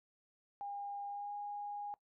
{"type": "tone with pitch glide", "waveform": "sine", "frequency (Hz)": [808, 820.7], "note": ["G#5", "G#5"], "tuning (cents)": [-48, -21], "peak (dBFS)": -40, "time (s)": [0.61, 1.94], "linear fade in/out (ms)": 0, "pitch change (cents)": 27, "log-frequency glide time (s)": [1.07, 1.33], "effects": ["noise-tail reverb RT60 0.1 s tail -19 dB re dry"]}